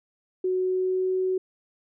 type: tone with pitch glide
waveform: sine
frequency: 370 to 373.2 Hz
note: F#4 to F#4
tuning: 0 to +15 cents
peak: -22 dBFS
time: 0.44-1.38 s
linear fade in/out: 5 ms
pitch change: +15 cents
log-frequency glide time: 0.56-1.14 s
effects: none